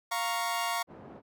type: chord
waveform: sawtooth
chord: Bb minor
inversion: second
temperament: equal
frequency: 698.5 / 932.3 / 1108.7 Hz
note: F5 / Bb5 / Db6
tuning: 0 / 0 / 0 cents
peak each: -30 dBFS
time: 0.11-0.83 s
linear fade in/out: 10 ms
type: band-pass noise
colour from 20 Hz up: pink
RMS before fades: -48 dBFS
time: 0.87-1.22 s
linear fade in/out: 50 ms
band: 160 to 790 Hz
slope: 12 dB/octave
effects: none